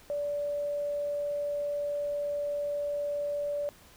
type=tone; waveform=sine; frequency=580 Hz; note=D5; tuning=22 cents flat; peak=-29 dBFS; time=0.1-3.69 s; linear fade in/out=0 ms; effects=pink hiss -56 dBFS RMS until 3.96 s